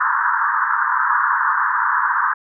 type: band-pass noise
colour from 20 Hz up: pink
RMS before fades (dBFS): -18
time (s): 0-2.34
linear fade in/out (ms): 10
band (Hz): 930 to 1700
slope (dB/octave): 96
effects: none